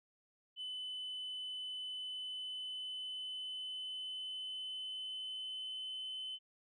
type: tone with pitch glide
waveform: sine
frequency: 3015 to 3043 Hz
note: F#7 to F#7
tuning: +32 to +48 cents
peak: -39 dBFS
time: 0.56-6.39 s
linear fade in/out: 50 ms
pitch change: +16 cents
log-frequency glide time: 1.91-6.15 s
effects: tanh soft clip ceiling -38 dBFS